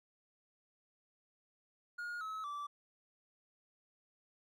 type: tone with pitch steps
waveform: triangle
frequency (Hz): 1431 / 1289.7 / 1162.3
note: F6 / E6 / D6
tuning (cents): +42 / -38 / -18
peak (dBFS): -38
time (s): 1.98-2.67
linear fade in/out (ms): 10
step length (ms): 230
effects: none